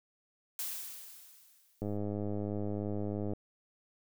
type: noise with exponential decay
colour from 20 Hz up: blue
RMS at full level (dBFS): -36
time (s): 0.59-1.97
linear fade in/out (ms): 1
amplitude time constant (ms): 300
type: click train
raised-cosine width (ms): 2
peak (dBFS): -24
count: 157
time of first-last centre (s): 1.82-3.335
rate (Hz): 103
effects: none